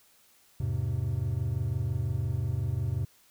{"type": "chord", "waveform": "triangle", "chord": "E augmented", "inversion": "none", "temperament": "just", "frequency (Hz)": [82.41, 103.01, 128.76], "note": ["E2", "G#2", "B#2"], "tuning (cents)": [0, -14, -27], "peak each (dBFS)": [-32, -29, -29], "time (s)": [0.6, 3.05], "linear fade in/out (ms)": 5, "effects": ["white hiss -62 dBFS RMS until 3.3 s"]}